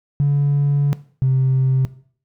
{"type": "tone pair in turn", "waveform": "triangle", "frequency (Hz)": [142.8, 131.59], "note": ["D3", "C3"], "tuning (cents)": [-48, 10], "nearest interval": "minor second", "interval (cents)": 142, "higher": "first", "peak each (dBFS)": -9, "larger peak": "neither", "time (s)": [[0.2, 0.93], [1.22, 1.85]], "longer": "first", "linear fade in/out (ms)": 0, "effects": ["noise-tail reverb RT60 0.5 s tail -20 dB re dry", "tanh soft clip ceiling -11 dBFS"]}